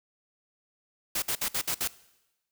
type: noise bursts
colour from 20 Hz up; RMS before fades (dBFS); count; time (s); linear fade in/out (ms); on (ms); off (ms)
white; -29; 6; 1.15-1.877; 5; 72; 59
effects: noise-tail reverb RT60 1.0 s tail -20 dB re dry